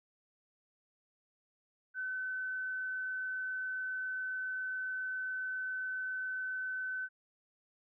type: tone with frequency modulation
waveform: sine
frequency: 1518 Hz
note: F#6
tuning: 44 cents sharp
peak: -35 dBFS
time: 1.94-7.09 s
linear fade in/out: 50 ms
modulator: 27.3 Hz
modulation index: 0.24
effects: none